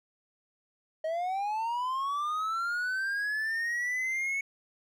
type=linear sweep; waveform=triangle; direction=up; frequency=624 to 2217 Hz; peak=-27 dBFS; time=1.04-4.41 s; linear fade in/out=5 ms; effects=none